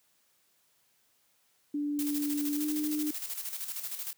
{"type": "tone with pitch glide", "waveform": "sine", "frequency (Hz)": [291.9, 301.3], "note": ["D4", "D4"], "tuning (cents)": [-10, 44], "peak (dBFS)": -29, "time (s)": [1.74, 3.11], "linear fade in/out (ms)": 5, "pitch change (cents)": 54, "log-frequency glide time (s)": [2.53, 2.66]}
{"type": "noise with tremolo", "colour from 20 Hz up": "blue", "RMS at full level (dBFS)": -36, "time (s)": [1.99, 4.13], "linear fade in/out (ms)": 0, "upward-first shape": "square", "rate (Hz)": 13, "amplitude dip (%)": 55}
{"effects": ["white hiss -70 dBFS RMS until 4.17 s", "high-pass 80 Hz 12 dB/octave"]}